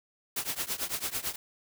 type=noise with tremolo; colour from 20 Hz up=white; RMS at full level=-30 dBFS; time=0.36-1.36 s; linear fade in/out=5 ms; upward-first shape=triangle; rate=9 Hz; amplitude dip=95%; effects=none